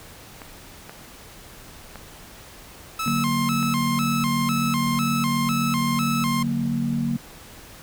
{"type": "clicks", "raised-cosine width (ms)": 0.5, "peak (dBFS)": -22, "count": 5, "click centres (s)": [0.418, 0.895, 1.957, 3.078, 3.629]}
{"type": "tone with vibrato", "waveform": "sawtooth", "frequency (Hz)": 1174.7, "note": "D6", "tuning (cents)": 0, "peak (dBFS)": -21, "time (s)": [2.99, 6.43], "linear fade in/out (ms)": 5, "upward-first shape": "square", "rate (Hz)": 2, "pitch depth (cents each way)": 180}
{"type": "chord", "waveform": "sine", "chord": "D augmented", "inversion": "none", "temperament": "equal with one note detuned", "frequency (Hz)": [145.99, 185, 233.1], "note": ["D3", "F#3", "A#3"], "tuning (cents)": [-10, 0, 0], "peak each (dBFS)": [-27, -29, -23], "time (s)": [3.06, 7.17], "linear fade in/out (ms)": 5}
{"effects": ["pink hiss -44 dBFS RMS until 7.82 s"]}